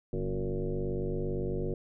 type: tone with frequency modulation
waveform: sine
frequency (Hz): 170.5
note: F3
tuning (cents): -41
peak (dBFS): -29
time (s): 0.13-1.74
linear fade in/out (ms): 2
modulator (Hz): 97.7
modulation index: 3.3
effects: none